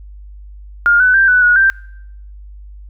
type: tone with pitch steps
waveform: sine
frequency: 1414 / 1501 / 1575 / 1490 / 1455 / 1570 Hz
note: F6 / F#6 / G6 / F#6 / F#6 / G6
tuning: +21 / +24 / +8 / +12 / -29 / +2 cents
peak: -7 dBFS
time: 0.86-1.7 s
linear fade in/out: 0 ms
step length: 140 ms
effects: noise-tail reverb RT60 0.8 s tail -25 dB re dry + added 50 Hz sine -32 dBFS peak until 2.89 s